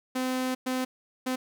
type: tone bursts at uneven times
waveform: sawtooth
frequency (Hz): 256.7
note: C4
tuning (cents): -33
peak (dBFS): -23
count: 3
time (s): 0.15-0.55 / 0.66-0.85 / 1.26-1.36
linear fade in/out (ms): 10
effects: none